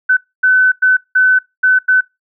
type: tone bursts at uneven times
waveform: sine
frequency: 1512 Hz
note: F#6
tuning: 37 cents sharp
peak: -7 dBFS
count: 6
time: 0.09-0.17 / 0.43-0.72 / 0.82-0.97 / 1.15-1.39 / 1.63-1.79 / 1.88-2.01 s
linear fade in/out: 10 ms
effects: noise-tail reverb RT60 0.2 s tail -22 dB re dry